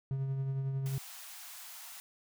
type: tone with tremolo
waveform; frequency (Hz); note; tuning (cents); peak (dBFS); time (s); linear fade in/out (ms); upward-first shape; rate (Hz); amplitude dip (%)
triangle; 135; C#3; -45; -28; 0.11-0.98; 0; triangle; 11; 40
type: high-pass noise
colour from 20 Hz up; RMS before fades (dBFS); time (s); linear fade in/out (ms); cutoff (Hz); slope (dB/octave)
white; -48; 0.86-2; 0; 650; 96
effects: none